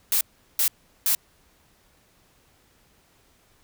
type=noise bursts; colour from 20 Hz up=blue; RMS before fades=-21 dBFS; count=3; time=0.12-1.15 s; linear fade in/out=2 ms; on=90 ms; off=380 ms; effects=pink hiss -61 dBFS RMS until 3.63 s